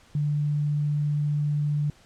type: tone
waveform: sine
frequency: 147.5 Hz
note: D3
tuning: 8 cents sharp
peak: -22 dBFS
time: 0.15-1.9 s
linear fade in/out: 2 ms
effects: pink hiss -56 dBFS RMS until 2.05 s + low-pass 8000 Hz 12 dB/octave